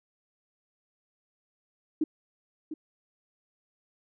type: tone with echo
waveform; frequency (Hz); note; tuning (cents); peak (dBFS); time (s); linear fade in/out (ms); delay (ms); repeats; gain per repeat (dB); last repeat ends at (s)
sine; 311.1; D#4; 0; -22; 2.01-2.04; 5; 700; 1; -11; 2.74
effects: none